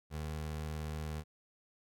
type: tone with vibrato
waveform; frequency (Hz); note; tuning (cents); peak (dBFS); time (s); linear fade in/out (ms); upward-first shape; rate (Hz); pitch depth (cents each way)
25% pulse; 76.8; D#2; -22; -34; 0.1-1.24; 50; square; 20; 33
effects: none